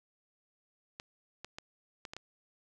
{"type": "clicks", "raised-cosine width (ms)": 0.2, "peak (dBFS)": -25, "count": 6, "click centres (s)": [0.999, 1.446, 1.585, 2.052, 2.135, 2.166], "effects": []}